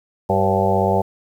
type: harmonic tone with a mistuned harmonic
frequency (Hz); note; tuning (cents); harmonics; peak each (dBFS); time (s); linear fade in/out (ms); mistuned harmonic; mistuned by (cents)
96.5; G2; -27; 1 / 2 / 4 / 5 / 6 / 7 / 8 / 9; -23 / -23 / -23 / -23 / -23 / -23 / -23 / -23; 0.29-1.02; 10; 6; -47
effects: 8-bit